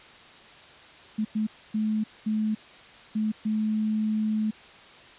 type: tone bursts at uneven times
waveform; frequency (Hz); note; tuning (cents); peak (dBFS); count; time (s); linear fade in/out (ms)
sine; 215.7; A3; -34; -23; 6; 1.18-1.25 / 1.35-1.47 / 1.74-2.04 / 2.26-2.55 / 3.15-3.32 / 3.45-4.51; 10
effects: white hiss -49 dBFS RMS until 5.18 s + resampled to 8000 Hz